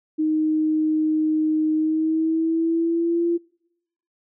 sine tone with pitch glide, 311.1 to 341.2 Hz, D#4 to F4, 0 to -40 cents, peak -18 dBFS, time 0.18-3.38 s, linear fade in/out 20 ms, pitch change +160 cents, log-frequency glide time 1.74-3.26 s, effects noise-tail reverb RT60 0.9 s tail -26 dB re dry

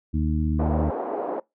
harmonic tone, 77 Hz, D#2, 17 cents flat, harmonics 1 / 2 / 3 / 4, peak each -23 / -28 / -27 / -31 dBFS, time 0.13-0.91 s, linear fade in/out 20 ms
white band-pass noise, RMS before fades -29 dBFS, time 0.59-1.4 s, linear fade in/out 5 ms, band 300 to 790 Hz, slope 24 dB/octave
effects noise-tail reverb RT60 0.2 s tail -24 dB re dry

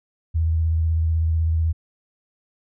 sine tone with vibrato, 81 Hz, E2, 30 cents flat, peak -17 dBFS, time 0.34-1.73 s, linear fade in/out 20 ms, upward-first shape square, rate 16 Hz, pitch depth 23 cents each way, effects none

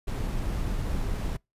brown noise with sample-and-hold, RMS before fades -29 dBFS, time 0.07-1.37 s, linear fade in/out 10 ms, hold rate 11025 Hz, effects noise-tail reverb RT60 0.2 s tail -26 dB re dry + resampled to 32000 Hz

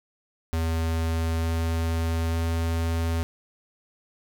square tone with pitch steps, 81.8 / 82.27 / 82.75 Hz, E2 / E2 / E2, -13 / -3 / +7 cents, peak -24 dBFS, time 0.53-3.23 s, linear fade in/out 0 ms, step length 900 ms, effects none

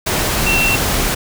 sine tone in noise, 2712 Hz, E7, 49 cents sharp, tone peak -14 dBFS, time 0.46-0.76 s, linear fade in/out 10 ms, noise pink, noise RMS -17 dBFS, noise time 0.06-1.15 s, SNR 0 dB, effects none

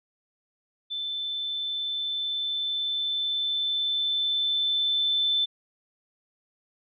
sine tone with level ramp, 3529 Hz, A7, 4 cents sharp, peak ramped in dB -29 to -21 dBFS, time 0.9-5.46 s, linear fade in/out 20 ms, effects none

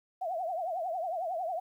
sine tone with vibrato, 698.5 Hz, F5, in tune, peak -31 dBFS, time 0.21-1.6 s, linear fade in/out 10 ms, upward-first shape triangle, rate 11 Hz, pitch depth 190 cents each way, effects 11-bit

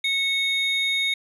triangle tone pair together, 2205 / 3708 Hz, C#7 / A#7, -10 / -10 cents, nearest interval major sixth, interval 900 cents, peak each -22 dBFS, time 0.04-1.14 s, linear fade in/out 5 ms, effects resampled to 32000 Hz

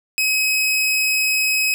sawtooth tone, 2545 Hz, D#7, 39 cents sharp, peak -13 dBFS, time 0.18-1.74 s, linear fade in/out 0 ms, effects none

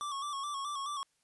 square tone with vibrato, 1134 Hz, C#6, 39 cents sharp, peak -36 dBFS, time 0.01-1.03 s, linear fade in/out 0 ms, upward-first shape square, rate 4.7 Hz, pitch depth 55 cents each way, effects white hiss -75 dBFS RMS until 1.23 s + resampled to 24000 Hz

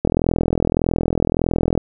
click train, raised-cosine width 2 ms, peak -3 dBFS, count 73, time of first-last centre 0.05-1.777 s, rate 41.7 Hz, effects none

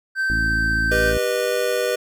triangle tone, 1553 Hz, G6, 17 cents flat, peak -17 dBFS, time 0.15-1.14 s, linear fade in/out 50 ms
harmonic tone, 55.3 Hz, A1, 9 cents sharp, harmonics 1 / 2 / 3 / 4 / 5 / 6, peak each -24 / -30 / -35 / -32 / -33 / -36 dBFS, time 0.3-1.18 s, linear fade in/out 0 ms
square chord, G augmented, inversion none, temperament just, 392 / 490 / 612.5 Hz, G4 / B4 / D#5, 0 / -14 / -27 cents, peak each -27 / -22 / -26 dBFS, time 0.91-1.96 s, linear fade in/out 10 ms
effects none

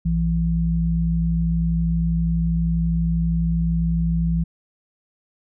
sine tone pair together, 59.06 / 166.7 Hz, A#1 / E3, +23 / +20 cents, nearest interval octave + tritone, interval 1797 cents, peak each -22 / -19 dBFS, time 0.05-4.44 s, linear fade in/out 10 ms, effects none

